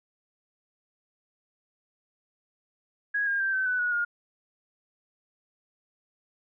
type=tone with pitch steps; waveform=sine; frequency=1657 / 1615.4 / 1574.9 / 1535.4 / 1496.8 / 1459.3 / 1422.6 Hz; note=G#6 / G#6 / G6 / G6 / F#6 / F#6 / F6; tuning=-4 / -48 / +8 / -36 / +20 / -24 / +32 cents; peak=-24 dBFS; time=3.14-4.05 s; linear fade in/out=10 ms; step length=130 ms; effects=none